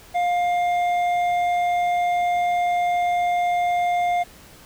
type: tone with hard clipping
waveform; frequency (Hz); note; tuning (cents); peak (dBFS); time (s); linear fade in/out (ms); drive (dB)
sine; 706; F5; +19; -20; 0.14-4.24; 20; 7
effects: pink hiss -47 dBFS RMS until 4.65 s